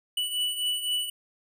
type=beating tone pair; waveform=square; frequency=2960 / 2963.9 Hz; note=F#7 / F#7; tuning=0 / +2 cents; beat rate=3.9 Hz; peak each=-28 / -34 dBFS; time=0.17-1.1 s; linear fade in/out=5 ms; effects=none

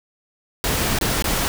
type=noise with dropouts; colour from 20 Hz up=pink; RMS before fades=-21 dBFS; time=0.64-1.48 s; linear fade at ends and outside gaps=0 ms; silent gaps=0.987-1.012 / 1.223-1.242 s; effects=none

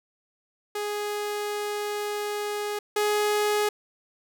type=tone pair in turn; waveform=sawtooth; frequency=415.3 / 418.2 Hz; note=G#4 / G#4; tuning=0 / +12 cents; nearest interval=unison; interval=12 cents; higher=second; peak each=-24 / -18 dBFS; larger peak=second; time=0.75-2.79 / 2.96-3.69 s; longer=first; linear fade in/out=5 ms; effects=none

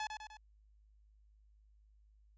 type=tone with echo; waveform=sawtooth; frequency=858 Hz; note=A5; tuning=44 cents flat; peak=-33 dBFS; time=0-0.07 s; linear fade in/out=2 ms; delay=100 ms; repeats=3; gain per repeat=-5 dB; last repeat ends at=0.37 s; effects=added 52 Hz sine -63 dBFS peak until 2.37 s + resampled to 16000 Hz

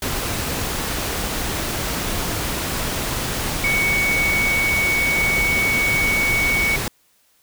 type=tone in noise; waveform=sine; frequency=2233 Hz; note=C#7; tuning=12 cents sharp; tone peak=-17 dBFS; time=3.64-6.76 s; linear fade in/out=2 ms; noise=pink; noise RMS=-24 dBFS; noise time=0.02-6.88 s; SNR=+4 dB; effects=white hiss -60 dBFS RMS until 7.42 s

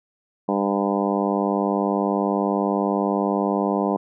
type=harmonic tone; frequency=100 Hz; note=G2; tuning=35 cents sharp; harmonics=2 / 3 / 4 / 5 / 6 / 7 / 8 / 9 / 10; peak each=-24 / -26 / -27 / -28 / -29 / -29 / -30 / -31 / -31 dBFS; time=0.48-3.97 s; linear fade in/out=10 ms; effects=none

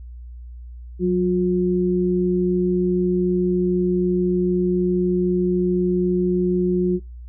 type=tone pair together; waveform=sine; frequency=182.54 / 358.6 Hz; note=F#3 / F4; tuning=-23 / +46 cents; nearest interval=octave; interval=1169 cents; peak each=-19 dBFS; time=0.99-7 s; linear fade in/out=50 ms; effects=noise-tail reverb RT60 0.2 s tail -25 dB re dry + added 60 Hz sine -34 dBFS peak until 7.28 s

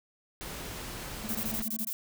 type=noise; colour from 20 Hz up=pink; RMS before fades=-40 dBFS; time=0.41-1.62 s; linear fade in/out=0 ms
type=tone with tremolo; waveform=triangle; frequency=220 Hz; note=A3; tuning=in tune; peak=-31 dBFS; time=1.23-1.88 s; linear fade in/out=20 ms; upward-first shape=sine; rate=14 Hz; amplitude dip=95%
type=noise bursts; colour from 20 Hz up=violet; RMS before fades=-34 dBFS; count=8; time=1.29-1.93 s; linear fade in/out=0 ms; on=59 ms; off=24 ms
effects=none

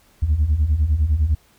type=beating tone pair; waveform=sine; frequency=69.6 / 79.5 Hz; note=C#2 / D#2; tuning=+8 / +38 cents; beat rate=9.9 Hz; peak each=-19 / -15 dBFS; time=0.22-1.35 s; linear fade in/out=10 ms; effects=tanh soft clip ceiling -11 dBFS + pink hiss -56 dBFS RMS until 1.58 s

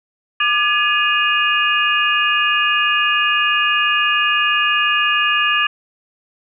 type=tone cluster; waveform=sine; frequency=1198 / 1692 / 2495 / 2839 Hz; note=D6 / G#6 / D#7 / F7; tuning=+34 / +32 / +4 / +28 cents; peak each=-19 dBFS; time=0.4-5.67 s; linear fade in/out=5 ms; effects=none

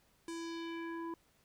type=tone with low-pass filter sweep; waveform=square; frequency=332.9 Hz; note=E4; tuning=17 cents sharp; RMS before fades=-42 dBFS; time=0.28-1.14 s; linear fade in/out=2 ms; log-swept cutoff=9000 to 950 Hz; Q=1.9; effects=pink hiss -71 dBFS RMS until 1.44 s

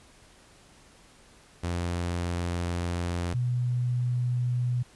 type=tone pair in turn; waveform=sawtooth / sine; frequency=87 / 123.04 Hz; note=F2 / B2; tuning=-6 / -6 cents; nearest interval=tritone; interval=600 cents; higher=second; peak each=-24 / -24 dBFS; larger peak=neither; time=1.63-3.34 / 3.34-4.83 s; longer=first; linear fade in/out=10 ms; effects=pink hiss -56 dBFS RMS until 4.95 s + resampled to 24000 Hz

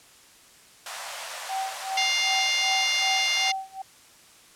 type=high-pass noise; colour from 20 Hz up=pink; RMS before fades=-36 dBFS; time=0.86-3.51 s; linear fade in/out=2 ms; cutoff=600 Hz; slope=48 dB/octave
type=tone with tremolo; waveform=sine; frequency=769 Hz; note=G5; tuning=33 cents flat; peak=-26 dBFS; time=1.49-3.82 s; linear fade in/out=5 ms; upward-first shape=sine; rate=2.6 Hz; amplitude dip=95%
type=harmonic tone; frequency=703 Hz; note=F5; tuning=11 cents sharp; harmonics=3 / 4 / 5 / 6 / 7 / 8 / 9; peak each=-26 / -28 / -30 / -32 / -33 / -34 / -35 dBFS; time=1.97-3.52 s; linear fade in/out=5 ms
effects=white hiss -53 dBFS RMS until 4.55 s + low-pass 10000 Hz 12 dB/octave

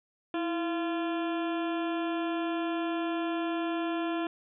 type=harmonic tone with a mistuned harmonic; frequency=343.8 Hz; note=F4; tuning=27 cents flat; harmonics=1 / 2 / 3 / 4 / 5 / 7 / 8 / 9 / 10; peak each=-30 / -36 / -40 / -42 / -44 / -47 / -48 / -49 / -50 dBFS; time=0.34-4.27 s; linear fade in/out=2 ms; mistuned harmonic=1; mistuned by=-72 cents; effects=none

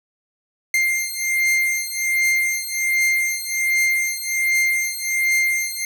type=beating tone pair; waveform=45% pulse; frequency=2105 / 2106.3 Hz; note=C7 / C7; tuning=+10 / +11 cents; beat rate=1.3 Hz; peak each=-21 dBFS; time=0.74-5.85 s; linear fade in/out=2 ms; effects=8-bit

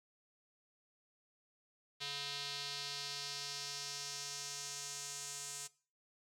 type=tone with band-pass filter sweep; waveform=square; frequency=142.2 Hz; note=C#3; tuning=45 cents sharp; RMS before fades=-44 dBFS; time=2-5.68 s; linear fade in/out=20 ms; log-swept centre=3900 to 7500 Hz; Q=2.5; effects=noise-tail reverb RT60 0.4 s tail -21 dB re dry

